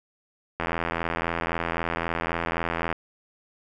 click train, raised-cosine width 0.5 ms, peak -11 dBFS, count 196, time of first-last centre 0.6-2.927 s, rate 83.8 Hz, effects none

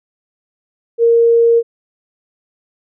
sine tone, 464.9 Hz, A#4, 5 cents flat, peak -7 dBFS, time 0.98-1.63 s, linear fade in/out 50 ms, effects none

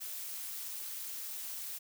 blue noise with amplitude modulation, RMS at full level -39 dBFS, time 0-1.79 s, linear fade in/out 20 ms, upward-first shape sine, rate 277 Hz, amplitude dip 60%, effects none

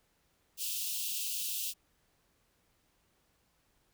white high-pass noise, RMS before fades -36 dBFS, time 0.57-1.74 s, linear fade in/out 50 ms, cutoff 2600 Hz, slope 96 dB/octave, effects pink hiss -73 dBFS RMS until 3.93 s

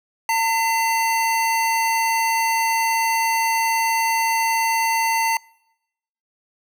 square tone pair together, 904.7 / 2031 Hz, A5 / B6, +48 / +48 cents, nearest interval octave + major second, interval 1400 cents, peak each -19 / -25 dBFS, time 0.29-5.37 s, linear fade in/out 2 ms, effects noise-tail reverb RT60 0.9 s tail -26 dB re dry

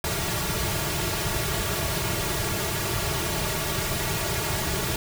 pink noise with comb filter, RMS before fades -27 dBFS, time 0.04-4.96 s, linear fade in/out 2 ms, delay 3.9 ms, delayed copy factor -0.9, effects none

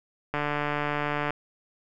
click train, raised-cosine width 0.5 ms, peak -13 dBFS, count 143, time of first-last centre 0.34-1.306 s, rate 147 Hz, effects none

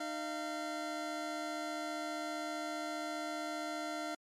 25% pulse tone pair together, 306.8 / 688.7 Hz, D#4 / F5, -24 / -24 cents, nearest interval octave + major second, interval 1400 cents, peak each -37 / -36 dBFS, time 0-4.15 s, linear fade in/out 5 ms, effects low-pass 9000 Hz 12 dB/octave + MP3 96 kbps

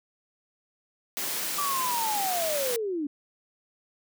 white high-pass noise, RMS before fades -31 dBFS, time 1.17-2.76 s, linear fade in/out 0 ms, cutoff 150 Hz, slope 24 dB/octave
sine linear sweep, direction down, 1174.7 to 277.2 Hz, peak -27 dBFS, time 1.58-3.07 s, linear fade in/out 5 ms
effects none

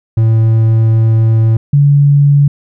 triangle / sine tone pair in turn, 112 / 142.9 Hz, A2 / D3, +31 / -47 cents, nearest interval major third, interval 422 cents, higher second, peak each -4 dBFS, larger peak neither, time 0.17-1.57 / 1.73-2.48 s, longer first, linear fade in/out 5 ms, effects none

